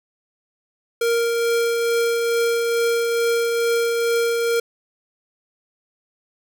square tone with tremolo, 466.2 Hz, A#4, in tune, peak -17 dBFS, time 1.01-4.6 s, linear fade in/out 5 ms, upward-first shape triangle, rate 2.3 Hz, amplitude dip 30%, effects none

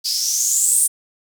violet noise with band-pass filter sweep, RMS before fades -18 dBFS, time 0.04-0.88 s, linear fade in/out 20 ms, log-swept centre 4700 to 9300 Hz, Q 7.9, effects none

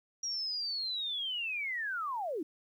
sine linear sweep, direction down, 5700 to 280 Hz, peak -33 dBFS, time 0.23-2.43 s, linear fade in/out 5 ms, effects 11-bit

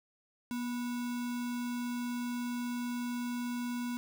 sine tone with sample-and-hold, 241.9 Hz, B3, 36 cents flat, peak -33 dBFS, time 0.51-3.97 s, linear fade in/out 0 ms, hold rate 1225 Hz, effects none

